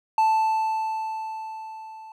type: tone with level ramp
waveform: triangle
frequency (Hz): 880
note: A5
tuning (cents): 0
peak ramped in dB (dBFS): -14 to -38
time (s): 0.18-2.12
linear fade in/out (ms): 2
effects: none